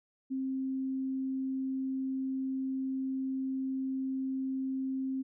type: tone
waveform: sine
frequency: 264.7 Hz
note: C4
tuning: 20 cents sharp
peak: -31 dBFS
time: 0.3-5.23 s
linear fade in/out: 20 ms
effects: none